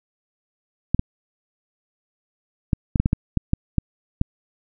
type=clicks; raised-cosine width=5 ms; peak=-5 dBFS; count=11; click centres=0.946 / 0.994 / 2.732 / 2.958 / 3 / 3.059 / 3.131 / 3.373 / 3.534 / 3.783 / 4.214 s; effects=none